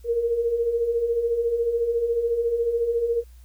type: beating tone pair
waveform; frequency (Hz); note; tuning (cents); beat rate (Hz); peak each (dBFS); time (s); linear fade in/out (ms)
sine; 456 / 470; A#4 / A#4; -38 / +14; 14; -29 / -21; 0.04-3.24; 50
effects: added 60 Hz sine -44 dBFS peak until 3.44 s + white hiss -61 dBFS RMS until 3.44 s